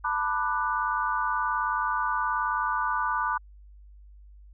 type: chord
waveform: sine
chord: B minor seventh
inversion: third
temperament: just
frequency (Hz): 889 / 987.8 / 1185.3 / 1481.6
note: A5 / B5 / D6 / F#6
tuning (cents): +18 / 0 / +16 / +2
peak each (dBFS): -32 / -29 / -29 / -31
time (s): 0.04-3.38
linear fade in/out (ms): 10
effects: added 50 Hz sine -47 dBFS peak until 4.53 s